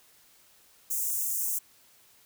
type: high-pass noise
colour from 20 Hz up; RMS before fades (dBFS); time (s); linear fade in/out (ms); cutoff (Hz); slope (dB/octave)
white; -30; 0.9-1.59; 10; 6400; 48
effects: white hiss -60 dBFS RMS until 2.25 s